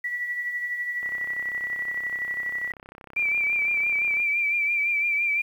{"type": "tone with tremolo", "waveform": "sine", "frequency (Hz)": 1949, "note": "B6", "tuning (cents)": -23, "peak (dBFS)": -24, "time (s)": [0.04, 2.72], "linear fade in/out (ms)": 5, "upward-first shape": "triangle", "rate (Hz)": 12, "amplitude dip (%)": 55}
{"type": "click train", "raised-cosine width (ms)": 0.5, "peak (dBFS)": -28, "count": 105, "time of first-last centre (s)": [1.03, 4.201], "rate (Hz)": 32.8}
{"type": "tone with vibrato", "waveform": "sine", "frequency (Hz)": 2349, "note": "D7", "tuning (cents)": 0, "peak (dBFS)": -21, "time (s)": [3.16, 5.42], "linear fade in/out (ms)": 10, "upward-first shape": "triangle", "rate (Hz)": 5.9, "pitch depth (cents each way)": 54}
{"effects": ["9-bit"]}